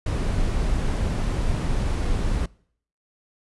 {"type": "noise", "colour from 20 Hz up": "brown", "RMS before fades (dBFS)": -23, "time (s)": [0.06, 2.46], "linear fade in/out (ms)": 5, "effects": ["noise-tail reverb RT60 0.6 s tail -24 dB re dry", "resampled to 24000 Hz"]}